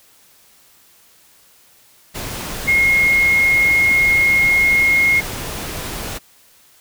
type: tone in noise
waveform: sine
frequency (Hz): 2151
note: C7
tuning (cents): +47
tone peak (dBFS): -11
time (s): 2.67-5.21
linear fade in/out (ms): 20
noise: pink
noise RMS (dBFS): -27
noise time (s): 2.14-6.19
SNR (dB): +13
effects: white hiss -51 dBFS RMS until 6.8 s